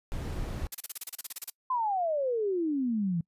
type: noise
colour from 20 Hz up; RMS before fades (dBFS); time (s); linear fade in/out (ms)
brown; -34; 0.12-0.67; 0
type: noise bursts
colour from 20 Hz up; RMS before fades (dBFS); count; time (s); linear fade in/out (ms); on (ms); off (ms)
blue; -35; 14; 0.72-1.501; 5; 27; 31
type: exponential sweep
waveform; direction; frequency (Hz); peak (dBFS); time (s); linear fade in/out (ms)
sine; down; 1046 to 161.4; -26; 1.7-3.21; 5
effects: noise-tail reverb RT60 0.1 s tail -26 dB re dry + resampled to 32000 Hz